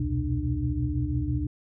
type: tone cluster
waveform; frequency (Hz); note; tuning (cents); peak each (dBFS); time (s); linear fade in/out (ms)
sine; 65.3 / 80.7 / 120.6 / 126.6 / 298.5; C2 / E2 / B2 / B2 / D4; -3 / -36 / -41 / +43 / +28; -31; 0-1.47; 5
effects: none